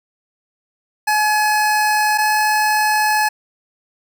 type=tone pair in turn; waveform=25% pulse; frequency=849 / 852.7 Hz; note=G#5 / G#5; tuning=+38 / +45 cents; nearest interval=unison; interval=7 cents; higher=second; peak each=-10 / -10 dBFS; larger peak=neither; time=1.07-2.18 / 2.18-3.29 s; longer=neither; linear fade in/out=10 ms; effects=none